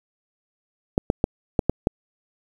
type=clicks; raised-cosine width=2 ms; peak=-4 dBFS; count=6; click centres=0.979 / 1.101 / 1.241 / 1.592 / 1.696 / 1.871 s; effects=7-bit